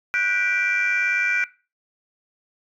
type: chord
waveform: sine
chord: G major seventh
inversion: third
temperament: just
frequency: 1470 / 1568 / 1960 / 2352 Hz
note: F#6 / G6 / B6 / D7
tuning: -12 / 0 / -14 / +2 cents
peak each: -22 / -27 / -27 / -22 dBFS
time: 0.14-1.44 s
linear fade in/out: 0 ms
effects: noise-tail reverb RT60 0.3 s tail -17 dB re dry + tanh soft clip ceiling -13 dBFS